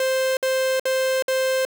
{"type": "tone bursts", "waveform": "45% pulse", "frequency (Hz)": 523.3, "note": "C5", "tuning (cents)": 0, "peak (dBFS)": -19, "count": 4, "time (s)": [0, 1.651], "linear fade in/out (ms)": 2, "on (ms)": 370, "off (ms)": 57, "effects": []}